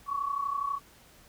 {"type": "tone pair together", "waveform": "sine", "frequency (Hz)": [1100, 1132.2], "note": ["C#6", "C#6"], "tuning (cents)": [-14, 36], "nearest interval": "unison", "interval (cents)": 50, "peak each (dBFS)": [-34, -30], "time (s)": [0.06, 0.8], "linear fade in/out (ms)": 50, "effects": ["pink hiss -57 dBFS RMS until 1.28 s"]}